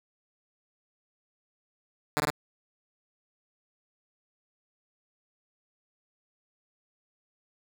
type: tone bursts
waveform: 5% pulse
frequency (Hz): 149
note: D3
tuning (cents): +25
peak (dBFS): -14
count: 3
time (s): 2.17-2.303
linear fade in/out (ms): 0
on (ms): 31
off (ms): 20
effects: none